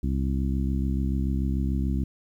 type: harmonic tone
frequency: 66.9 Hz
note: C2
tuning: 39 cents sharp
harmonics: 1 / 2 / 3 / 4 / 5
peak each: -25 / -31 / -30 / -33 / -39 dBFS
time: 0.03-2.04 s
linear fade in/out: 5 ms
effects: 10-bit